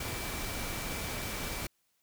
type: tone in noise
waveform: sine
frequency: 2322 Hz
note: D7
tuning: 20 cents flat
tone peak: -46 dBFS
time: 0-1.67 s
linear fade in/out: 5 ms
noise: pink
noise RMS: -37 dBFS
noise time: 0-1.67 s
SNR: -12 dB
effects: white hiss -75 dBFS RMS until 2.02 s